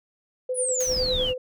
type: tone with tremolo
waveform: sine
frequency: 508 Hz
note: B4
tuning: 49 cents sharp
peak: -23 dBFS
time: 0.49-1.38 s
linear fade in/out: 5 ms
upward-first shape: sine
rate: 10 Hz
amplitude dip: 60%
type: exponential sweep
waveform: sine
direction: down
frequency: 10350 to 2697 Hz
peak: -24 dBFS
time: 0.54-1.34 s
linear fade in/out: 50 ms
type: noise with exponential decay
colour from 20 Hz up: white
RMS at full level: -34 dBFS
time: 0.8-1.2 s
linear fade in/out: 5 ms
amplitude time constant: 86 ms
type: noise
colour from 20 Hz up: brown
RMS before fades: -32 dBFS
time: 0.86-1.34 s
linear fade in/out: 50 ms
effects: none